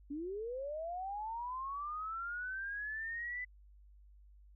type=linear sweep; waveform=sine; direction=up; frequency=275 to 2008 Hz; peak=-38 dBFS; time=0.1-3.45 s; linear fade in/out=10 ms; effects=added 50 Hz sine -57 dBFS peak until 4.55 s